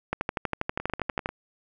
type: two click trains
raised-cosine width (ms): 0.5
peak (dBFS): -11 / -19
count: 15 / 6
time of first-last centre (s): 0.13-1.259 / 0.8-1.29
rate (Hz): 12.4 / 10.2
effects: none